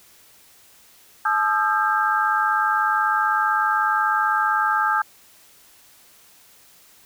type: tone cluster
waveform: sine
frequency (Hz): 862 / 1227 / 1327 / 1591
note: A5 / D#6 / E6 / G6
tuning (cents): -36 / -25 / +11 / +25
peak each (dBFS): -23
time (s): 1.25-5.02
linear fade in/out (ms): 5
effects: white hiss -52 dBFS RMS until 7.05 s